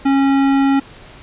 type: tone with tanh clipping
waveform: sine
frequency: 274 Hz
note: C#4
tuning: 20 cents flat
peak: -13 dBFS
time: 0.05-0.8 s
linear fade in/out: 10 ms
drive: 18 dB
effects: pink hiss -40 dBFS RMS until 1.22 s + resampled to 8000 Hz